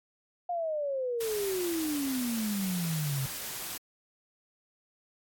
sine exponential sweep, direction down, 715 to 130.81 Hz, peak -29 dBFS, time 0.49-3.26 s, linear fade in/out 5 ms
white noise, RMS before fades -38 dBFS, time 1.2-3.78 s, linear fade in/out 10 ms
effects AAC 64 kbps

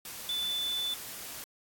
sine tone in noise, 3500 Hz, A7, 10 cents flat, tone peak -30 dBFS, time 0.29-0.94 s, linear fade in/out 2 ms, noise white, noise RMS -42 dBFS, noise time 0.05-1.44 s, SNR +9 dB, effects AAC 64 kbps

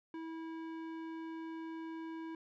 square tone with low-pass filter, 325.1 Hz, E4, 24 cents flat, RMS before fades -44 dBFS, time 0.14-2.35 s, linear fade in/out 2 ms, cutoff 2000 Hz, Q 0.71, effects none

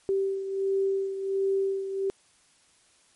sine beating tone pair, 388.9 / 390.3 Hz, G4 / G4, -14 / -8 cents, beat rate 1.4 Hz, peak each -25 / -32 dBFS, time 0.09-2.1 s, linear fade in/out 0 ms, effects white hiss -62 dBFS RMS until 3.15 s + MP3 48 kbps

